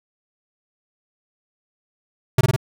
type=tone with echo; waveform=square; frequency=128.8 Hz; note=C3; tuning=27 cents flat; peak=-12 dBFS; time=2.38-2.41 s; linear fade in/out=5 ms; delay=51 ms; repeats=3; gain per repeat=-2 dB; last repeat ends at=2.563 s; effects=none